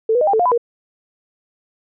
sine tone with pitch steps, 444.2 / 491.3 / 616 / 796 / 440.6 / 707 / 999 / 472.3 Hz, A4 / B4 / D#5 / G5 / A4 / F5 / B5 / A#4, +16 / -9 / -17 / +26 / +2 / +21 / +20 / +23 cents, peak -12 dBFS, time 0.09-0.578 s, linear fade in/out 5 ms, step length 61 ms, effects none

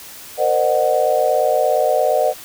sine chord, C half-diminished seventh, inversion third, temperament equal with one note detuned, 466.2 / 523.3 / 611.9 / 740 Hz, Bb4 / C5 / Eb5 / Gb5, 0 / 0 / -29 / 0 cents, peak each -22 / -19 / -17 / -19 dBFS, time 0.37-2.34 s, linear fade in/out 50 ms, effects white hiss -37 dBFS RMS until 2.44 s

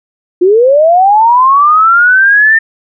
sine linear sweep, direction up, 343.6 to 1816 Hz, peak -3 dBFS, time 0.41-2.59 s, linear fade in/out 10 ms, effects none

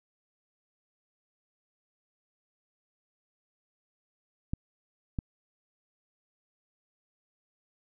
clicks, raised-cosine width 5 ms, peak -18 dBFS, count 2, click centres 4.535 / 5.188 s, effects none

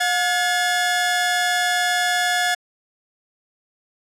sawtooth tone pair together, 717 / 1705.3 Hz, F5 / G#6, +45 / +45 cents, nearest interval octave + minor third, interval 1500 cents, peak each -17 dBFS, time 0-2.55 s, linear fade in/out 10 ms, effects low-pass 10000 Hz 12 dB/octave

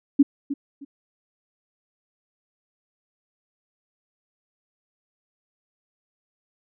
sine tone with echo, 280.7 Hz, C#4, 22 cents sharp, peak -10 dBFS, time 0.19-0.23 s, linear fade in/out 10 ms, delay 310 ms, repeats 2, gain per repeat -13 dB, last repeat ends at 0.85 s, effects none

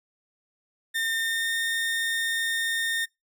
30% pulse tone with pitch glide, 1814 to 1827.7 Hz, A#6 to A#6, -48 to -35 cents, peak -22 dBFS, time 0.94-3.06 s, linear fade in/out 20 ms, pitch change +13 cents, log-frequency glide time 1.15-1.55 s, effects noise-tail reverb RT60 0.2 s tail -25 dB re dry

